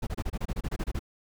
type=noise bursts; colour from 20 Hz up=brown; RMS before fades=-30 dBFS; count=13; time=0.02-0.994 s; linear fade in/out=10 ms; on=50 ms; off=27 ms; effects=none